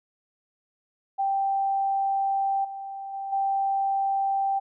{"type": "tone with level steps", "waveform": "sine", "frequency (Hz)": 784, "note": "G5", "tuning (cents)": 0, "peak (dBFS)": [-22, -33, -30, -22], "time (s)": [1.18, 4.6], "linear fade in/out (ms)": 20, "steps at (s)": [2.64, 3.13, 3.32], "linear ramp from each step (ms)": 10, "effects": []}